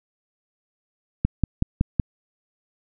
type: click train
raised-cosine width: 5 ms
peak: -6 dBFS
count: 5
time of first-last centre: 1.25-1.998 s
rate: 5.35 Hz
effects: none